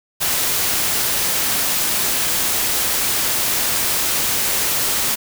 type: noise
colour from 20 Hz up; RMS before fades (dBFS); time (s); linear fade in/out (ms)
white; -19; 0.2-5.16; 20
effects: none